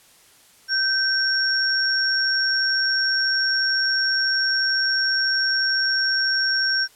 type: tone pair together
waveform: sine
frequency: 1552 / 5531 Hz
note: G6 / F8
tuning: -18 / -18 cents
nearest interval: octave + minor seventh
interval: 2200 cents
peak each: -21 dBFS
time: 0.68-6.88 s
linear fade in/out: 50 ms
effects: white hiss -53 dBFS RMS until 6.95 s + low-pass 12000 Hz 12 dB/octave